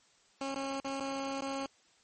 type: tone with dropouts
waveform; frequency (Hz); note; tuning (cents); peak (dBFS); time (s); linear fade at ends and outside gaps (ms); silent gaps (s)
15% pulse; 272.5; C#4; -29; -28; 0.41-1.66; 2; 0.546-0.559 / 0.801-0.846 / 0.999-1.005 / 1.409-1.421
effects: white hiss -66 dBFS RMS until 2.03 s + MP3 32 kbps